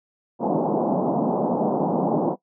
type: band-pass noise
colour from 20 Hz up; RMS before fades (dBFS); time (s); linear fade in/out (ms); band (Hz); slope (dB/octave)
pink; -22; 0.39-2.36; 50; 160 to 910; 48
effects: noise-tail reverb RT60 0.1 s tail -18 dB re dry